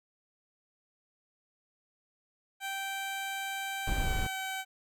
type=tone with pitch glide; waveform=15% pulse; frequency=780 to 764.8 Hz; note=G5 to G5; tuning=-9 to -43 cents; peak=-28 dBFS; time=2.6-4.65 s; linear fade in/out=50 ms; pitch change=-34 cents; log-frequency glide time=4-4.1 s
type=noise; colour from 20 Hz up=brown; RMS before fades=-31 dBFS; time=3.87-4.27 s; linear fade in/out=2 ms
effects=none